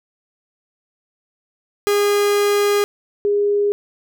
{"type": "tone pair in turn", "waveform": ["45% pulse", "sine"], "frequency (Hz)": [409.1, 409.1], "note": ["G#4", "G#4"], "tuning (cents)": [-26, -26], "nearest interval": "unison", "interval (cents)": 0, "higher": "neither", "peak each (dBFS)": -14, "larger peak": "neither", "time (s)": [[1.87, 2.84], [3.25, 3.72]], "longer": "first", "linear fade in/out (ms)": 0, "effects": []}